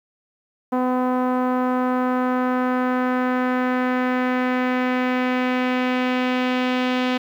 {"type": "tone with low-pass filter sweep", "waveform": "sawtooth", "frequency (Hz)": 252.7, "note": "B3", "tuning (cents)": 40, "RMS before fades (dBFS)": -21, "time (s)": [0.72, 7.18], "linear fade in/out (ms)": 10, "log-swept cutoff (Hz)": [1000, 3200], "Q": 1.7, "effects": ["9-bit"]}